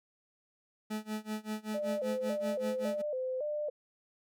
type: tone with tremolo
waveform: 40% pulse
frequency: 215 Hz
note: A3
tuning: 40 cents flat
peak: -32 dBFS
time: 0.9-3.02 s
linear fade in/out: 10 ms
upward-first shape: sine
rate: 5.2 Hz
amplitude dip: 95%
type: tone with vibrato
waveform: sine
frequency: 554.4 Hz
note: C#5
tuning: in tune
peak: -32 dBFS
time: 1.74-3.7 s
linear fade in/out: 10 ms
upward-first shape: square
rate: 1.8 Hz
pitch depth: 130 cents each way
effects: none